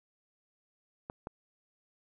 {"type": "clicks", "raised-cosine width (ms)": 1, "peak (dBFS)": -25, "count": 2, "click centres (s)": [1.099, 1.271], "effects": []}